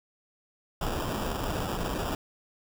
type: noise with sample-and-hold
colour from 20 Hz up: pink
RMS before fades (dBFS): -31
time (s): 0.81-2.15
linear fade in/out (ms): 2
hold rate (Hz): 2100
effects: none